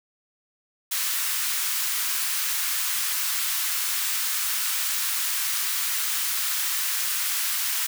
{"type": "high-pass noise", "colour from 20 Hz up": "white", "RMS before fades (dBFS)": -26, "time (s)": [0.91, 7.87], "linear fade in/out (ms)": 10, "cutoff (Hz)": 1100, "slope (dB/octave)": 24, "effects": []}